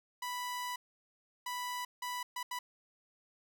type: tone bursts at uneven times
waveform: sawtooth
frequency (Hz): 987.8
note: B5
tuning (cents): 0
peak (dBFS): -33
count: 5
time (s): 0.22-0.76 / 1.46-1.85 / 2.02-2.23 / 2.36-2.43 / 2.51-2.59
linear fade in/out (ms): 5
effects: none